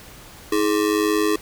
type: ring-modulated tone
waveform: square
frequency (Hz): 370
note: F#4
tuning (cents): 0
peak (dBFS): -15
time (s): 0.52-1.36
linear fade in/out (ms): 5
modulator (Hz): 50.6
effects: pink hiss -43 dBFS RMS until 1.41 s